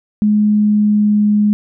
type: tone with pitch glide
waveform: sine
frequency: 210.2 to 208.7 Hz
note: G#3 to G#3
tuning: +21 to +9 cents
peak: -9 dBFS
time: 0.22-1.53 s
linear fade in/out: 0 ms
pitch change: -12 cents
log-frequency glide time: 0.46-1.25 s
effects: none